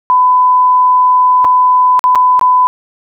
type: tone with dropouts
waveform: sine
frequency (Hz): 1003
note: B5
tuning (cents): +26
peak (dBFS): -5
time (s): 0.1-2.67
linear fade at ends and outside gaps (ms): 0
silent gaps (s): 1.445-1.45 / 1.993-2.04 / 2.15-2.156 / 2.394-2.412
effects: none